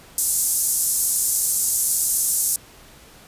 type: band-pass noise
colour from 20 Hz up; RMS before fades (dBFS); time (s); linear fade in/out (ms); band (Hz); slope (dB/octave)
white; -21; 0.18-2.56; 2; 6900 to 12000; 24
effects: pink hiss -47 dBFS RMS until 3.27 s + resampled to 32000 Hz